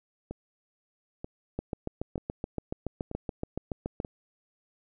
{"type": "two click trains", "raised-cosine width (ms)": 2, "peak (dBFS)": [-23, -18], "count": [5, 18], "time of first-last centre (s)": [[0.31, 4.048], [1.59, 4.001]], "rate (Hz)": [1.07, 7.05], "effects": []}